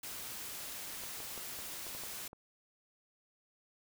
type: noise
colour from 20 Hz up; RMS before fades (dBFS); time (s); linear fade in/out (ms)
white; -44; 0.03-2.28; 5
type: clicks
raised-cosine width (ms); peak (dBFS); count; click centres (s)
1; -35; 8; 1.036 / 1.204 / 1.377 / 1.589 / 1.867 / 1.949 / 2.036 / 2.331
effects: none